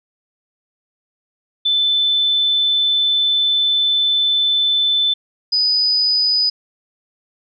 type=tone pair in turn; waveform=sine; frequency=3520 / 4978 Hz; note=A7 / D#8; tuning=0 / 0 cents; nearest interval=tritone; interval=600 cents; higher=second; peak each=-13 dBFS; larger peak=neither; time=1.65-5.14 / 5.52-6.5 s; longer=first; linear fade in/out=10 ms; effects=none